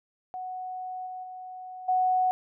sine tone with level steps, 740 Hz, F#5, in tune, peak -33 / -35 / -38 / -21 dBFS, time 0.34-2.31 s, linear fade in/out 0 ms, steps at 1.06 / 1.23 / 1.88 s, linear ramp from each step 10 ms, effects none

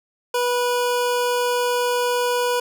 25% pulse tone, 489.3 Hz, B4, 16 cents flat, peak -15 dBFS, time 0.34-2.6 s, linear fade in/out 5 ms, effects none

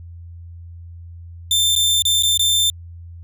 sawtooth tone with dropouts, 3571 Hz, A7, 25 cents sharp, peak -11 dBFS, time 1.51-2.7 s, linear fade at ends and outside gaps 2 ms, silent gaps 1.753-1.761 / 2.022-2.052 / 2.225-2.233 / 2.375-2.394 s, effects added 85 Hz sine -34 dBFS peak until 3.23 s

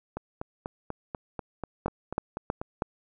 two click trains, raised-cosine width 1 ms, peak -19 / -13 dBFS, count 11 / 4, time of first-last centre 0.17-2.615 / 1.86-2.822 s, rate 4.09 / 3.12 Hz, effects none

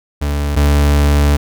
40% pulse tone pair in turn, 72.4 / 72.4 Hz, D2 / D2, -24 / -24 cents, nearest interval unison, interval 0 cents, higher neither, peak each -14 / -8 dBFS, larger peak second, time 0.21-0.56 / 0.56-1.37 s, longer second, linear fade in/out 10 ms, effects none

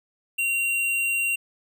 sine tone with tanh clipping, 2757 Hz, F7, 23 cents flat, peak -23 dBFS, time 0.38-1.36 s, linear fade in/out 10 ms, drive 18 dB, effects none

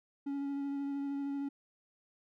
triangle tone with vibrato, 280 Hz, C#4, 18 cents sharp, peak -32 dBFS, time 0.26-1.49 s, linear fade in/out 10 ms, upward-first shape sine, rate 13 Hz, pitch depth 14 cents each way, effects none

